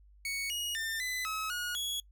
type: tone with pitch steps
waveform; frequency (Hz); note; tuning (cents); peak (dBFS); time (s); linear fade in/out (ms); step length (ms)
sawtooth; 2224 / 2887 / 1797 / 2008 / 1284 / 1446 / 3351; C#7 / F#7 / A6 / B6 / E6 / F#6 / G#7; +5 / -43 / +36 / +28 / -46 / -40 / +15; -30; 0.25-2; 2; 250
effects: noise-tail reverb RT60 0.1 s tail -23 dB re dry + added 50 Hz sine -56 dBFS peak until 2.11 s